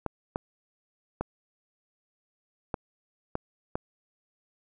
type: clicks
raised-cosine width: 1 ms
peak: -15 dBFS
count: 6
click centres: 0.063 / 0.359 / 1.21 / 2.742 / 3.354 / 3.755 s
effects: none